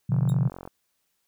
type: chord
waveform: sine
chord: B diminished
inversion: none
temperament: equal with one note detuned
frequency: 123.47 / 144.89 / 174.61 Hz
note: B2 / D3 / F3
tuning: 0 / -23 / 0 cents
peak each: -23 / -24 / -27 dBFS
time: 0.09-0.49 s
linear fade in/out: 10 ms
type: click train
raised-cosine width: 1 ms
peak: -25 dBFS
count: 26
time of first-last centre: 0.12-0.676 s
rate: 45 Hz
type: tone with exponential decay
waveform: 10% pulse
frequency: 3729 Hz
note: A#7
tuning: in tune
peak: -29 dBFS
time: 0.29-0.36 s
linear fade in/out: 1 ms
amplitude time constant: 15 ms
effects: white hiss -74 dBFS RMS until 1.27 s